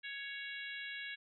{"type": "harmonic tone", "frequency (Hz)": 556, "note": "C#5", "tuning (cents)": 5, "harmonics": [3, 4, 5, 6, 7], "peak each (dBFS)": [-45, -47, -49, -51, -52], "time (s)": [0.03, 1.16], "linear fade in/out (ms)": 20, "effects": []}